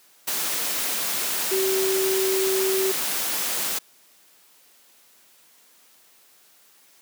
sine tone in noise, 382.3 Hz, G4, 43 cents flat, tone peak -21 dBFS, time 1.51-2.92 s, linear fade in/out 10 ms, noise white, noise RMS -26 dBFS, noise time 0.27-3.79 s, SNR +2 dB, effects white hiss -56 dBFS RMS until 7.01 s + high-pass 200 Hz 12 dB/octave

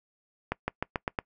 accelerating click train, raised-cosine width 0.5 ms, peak -13 dBFS, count 6, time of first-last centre 0.52-1.188 s, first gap 160 ms, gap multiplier 0.91, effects noise-tail reverb RT60 0.1 s tail -24 dB re dry

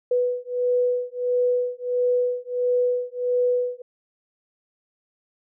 sine beating tone pair, 492.9 / 494.4 Hz, B4 / B4, -3 / +2 cents, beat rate 1.5 Hz, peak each -23 dBFS, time 0.11-3.82 s, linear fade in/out 5 ms, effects none

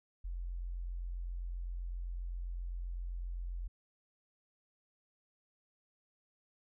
sine tone, 43.83 Hz, F1, 7 cents sharp, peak -37 dBFS, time 0.24-3.68 s, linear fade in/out 10 ms, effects none

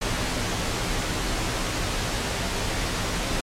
pink noise with comb filter, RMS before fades -26 dBFS, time 0.01-3.41 s, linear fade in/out 10 ms, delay 14 ms, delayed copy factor -0.5, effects low-pass 8000 Hz 12 dB/octave + MP3 96 kbps

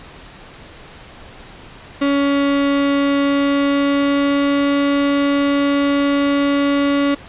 35% pulse tone with pitch glide, 281 to 282.8 Hz, C#4 to C#4, +24 to +35 cents, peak -12 dBFS, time 2.01-7.15 s, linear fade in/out 10 ms, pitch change +11 cents, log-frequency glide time 3.22-4.79 s, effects pink hiss -39 dBFS RMS until 7.28 s + resampled to 8000 Hz

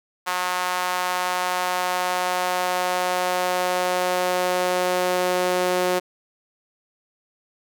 sawtooth tone with high-pass filter sweep, 181.2 Hz, F#3, 36 cents flat, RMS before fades -23 dBFS, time 0.26-6 s, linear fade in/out 20 ms, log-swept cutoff 980 to 440 Hz, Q 1.8, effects none

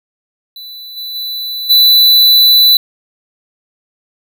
square tone with level steps, 3983 Hz, B7, 14 cents sharp, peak -28 / -22 / -19 / -5 dBFS, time 0.56-2.77 s, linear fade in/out 2 ms, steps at 0.96 / 1.14 / 1.69 s, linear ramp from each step 20 ms, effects none

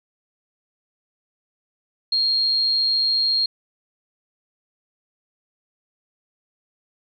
sine tone, 4238 Hz, C8, 21 cents sharp, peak -17 dBFS, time 2.12-3.46 s, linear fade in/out 5 ms, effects none

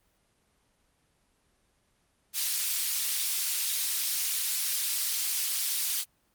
pink high-pass noise, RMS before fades -29 dBFS, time 2.33-6.05 s, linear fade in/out 50 ms, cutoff 4100 Hz, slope 12 dB/octave, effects pink hiss -70 dBFS RMS until 6.34 s + Opus 24 kbps

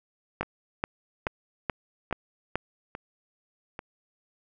two click trains, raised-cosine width 0.5 ms, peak -21 / -11 dBFS, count 5 / 6, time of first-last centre 0.43-3.791 / 0.41-2.556 s, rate 1.19 / 2.33 Hz, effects none

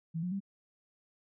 sine tone with pitch steps, 163.5 / 179.33 / 196.69 Hz, E3 / F3 / G3, -14 / +46 / +6 cents, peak -32 dBFS, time 0.14-0.404 s, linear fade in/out 20 ms, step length 88 ms, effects none

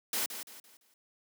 white noise with echo, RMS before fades -32 dBFS, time 0.13-0.26 s, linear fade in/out 2 ms, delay 170 ms, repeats 4, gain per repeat -9 dB, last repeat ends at 0.94 s, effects high-pass 200 Hz 12 dB/octave

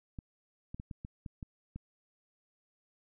clicks, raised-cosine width 5 ms, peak -29 dBFS, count 8, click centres 0.188 / 0.745 / 0.799 / 0.912 / 1.049 / 1.262 / 1.428 / 1.76 s, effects none

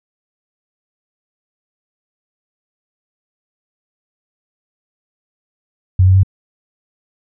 sine tone with pitch steps, 92.5 / 93.9 / 95.9 Hz, F#2 / F#2 / G2, 0 / +26 / -37 cents, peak -6 dBFS, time 5.99-6.233 s, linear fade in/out 5 ms, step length 81 ms, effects none

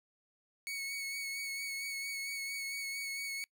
sawtooth tone with vibrato, 2217 Hz, C#7, in tune, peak -34 dBFS, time 0.67-3.44 s, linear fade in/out 0 ms, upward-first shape sine, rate 4.4 Hz, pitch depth 23 cents each way, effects noise-tail reverb RT60 0.1 s tail -24 dB re dry

